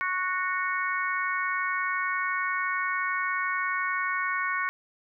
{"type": "harmonic tone", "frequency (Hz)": 368.6, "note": "F#4", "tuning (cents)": -7, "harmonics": [3, 4, 5, 6], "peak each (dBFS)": [-30, -31, -32, -33], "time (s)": [0.01, 4.69], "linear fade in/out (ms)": 0, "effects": []}